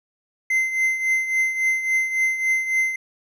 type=tone with tremolo; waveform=triangle; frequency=2070 Hz; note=C7; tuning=19 cents flat; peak=-14 dBFS; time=0.5-2.96 s; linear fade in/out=5 ms; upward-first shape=triangle; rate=3.6 Hz; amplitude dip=70%; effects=none